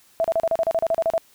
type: tone bursts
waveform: sine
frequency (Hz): 659.3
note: E5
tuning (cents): 0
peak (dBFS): -17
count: 13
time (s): 0.2-1.179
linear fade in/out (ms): 0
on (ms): 43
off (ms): 35
effects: white hiss -56 dBFS RMS until 1.34 s

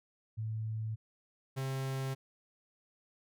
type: tone pair in turn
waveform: sine / 45% pulse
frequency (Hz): 110 / 133.55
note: A2 / C3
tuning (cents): 0 / +36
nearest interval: minor third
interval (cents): 336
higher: second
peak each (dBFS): -34 / -34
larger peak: neither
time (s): 0.37-0.96 / 1.56-2.15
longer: neither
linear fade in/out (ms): 20
effects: none

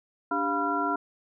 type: tone cluster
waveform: sine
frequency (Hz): 291 / 396.2 / 699 / 985 / 1372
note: D4 / G4 / F5 / B5 / F6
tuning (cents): -16 / +18 / +1 / -5 / -31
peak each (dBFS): -31 / -35 / -32 / -30 / -29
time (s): 0.31-0.96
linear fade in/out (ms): 5
effects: none

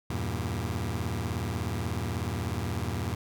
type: chord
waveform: sawtooth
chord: E diminished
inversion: none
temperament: just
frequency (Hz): 82.41 / 98.89 / 118.67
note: E2 / G2 / Bb2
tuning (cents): 0 / +16 / +31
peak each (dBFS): -30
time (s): 0.1-3.15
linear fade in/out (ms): 5
effects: none

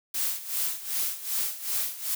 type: noise with tremolo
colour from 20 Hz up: blue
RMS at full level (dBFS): -27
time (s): 0.14-2.15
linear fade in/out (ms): 5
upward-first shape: sine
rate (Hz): 2.6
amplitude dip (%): 80
effects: none

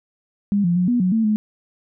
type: tone with pitch steps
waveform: sine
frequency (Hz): 202.4 / 173.2 / 179.8 / 243 / 183.5 / 223.6 / 213.3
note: G#3 / F3 / F#3 / B3 / F#3 / A3 / G#3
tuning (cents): -44 / -14 / -49 / -28 / -14 / +28 / +46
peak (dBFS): -15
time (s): 0.52-1.36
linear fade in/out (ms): 0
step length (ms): 120
effects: none

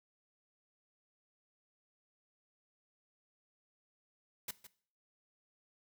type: noise with echo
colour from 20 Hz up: white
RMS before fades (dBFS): -40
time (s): 4.48-4.51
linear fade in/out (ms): 5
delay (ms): 160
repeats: 1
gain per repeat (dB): -13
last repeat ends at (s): 4.67
effects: noise-tail reverb RT60 0.5 s tail -18 dB re dry

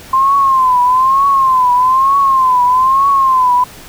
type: tone with vibrato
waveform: sine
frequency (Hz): 1046.5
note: C6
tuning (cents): 0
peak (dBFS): -7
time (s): 0.13-3.64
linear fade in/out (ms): 5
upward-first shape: triangle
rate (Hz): 1.1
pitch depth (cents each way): 120
effects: pink hiss -35 dBFS RMS until 3.88 s

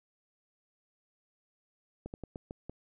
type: slowing click train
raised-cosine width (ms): 2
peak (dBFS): -27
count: 6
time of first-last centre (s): 2.06-2.696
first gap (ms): 79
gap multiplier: 1.24
effects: none

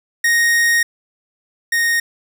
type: tone pair in turn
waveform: 45% pulse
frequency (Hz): 1864.7 / 1857.5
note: A#6 / A#6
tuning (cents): 0 / -7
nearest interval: unison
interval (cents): 7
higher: first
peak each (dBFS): -12 / -14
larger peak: first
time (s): 0.24-0.83 / 1.72-2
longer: first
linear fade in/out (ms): 5
effects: none

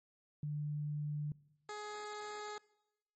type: tone pair in turn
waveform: sine / 15% pulse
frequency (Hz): 148.4 / 419.7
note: D3 / G#4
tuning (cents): +18 / +18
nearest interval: octave + tritone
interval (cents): 1800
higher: second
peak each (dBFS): -36 / -36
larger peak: neither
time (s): 0.43-1.32 / 1.69-2.58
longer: neither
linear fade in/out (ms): 2
effects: noise-tail reverb RT60 0.9 s tail -21 dB re dry + MP3 32 kbps

